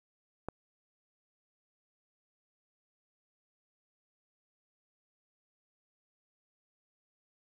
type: click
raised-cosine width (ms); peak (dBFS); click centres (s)
1; -22; 0.486
effects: 10-bit